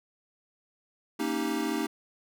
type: chord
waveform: square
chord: Eb dominant seventh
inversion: second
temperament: equal with one note detuned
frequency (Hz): 231.6 / 277.2 / 311.1 / 392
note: Bb3 / Db4 / Eb4 / G4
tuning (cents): -11 / 0 / 0 / 0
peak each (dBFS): -35 / -35 / -32 / -36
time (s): 1.19-1.87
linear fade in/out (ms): 10
effects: none